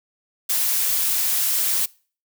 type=noise; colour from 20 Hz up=blue; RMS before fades=-21 dBFS; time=0.49-1.86 s; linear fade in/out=10 ms; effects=noise-tail reverb RT60 0.4 s tail -23 dB re dry